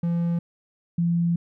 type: tone pair in turn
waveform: triangle / sine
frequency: 170.5 / 170.5 Hz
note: F3 / F3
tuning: -41 / -41 cents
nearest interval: unison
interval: 0 cents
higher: neither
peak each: -19 dBFS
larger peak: neither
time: 0.03-0.39 / 0.98-1.36 s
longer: second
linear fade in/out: 5 ms
effects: none